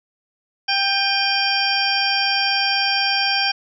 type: harmonic tone with a mistuned harmonic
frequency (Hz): 789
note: G5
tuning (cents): +11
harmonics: 1 / 2 / 3 / 4 / 6 / 7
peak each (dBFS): -24 / -24 / -24 / -24 / -24 / -24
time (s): 0.68-3.52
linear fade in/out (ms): 10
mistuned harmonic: 3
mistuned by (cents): +45
effects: none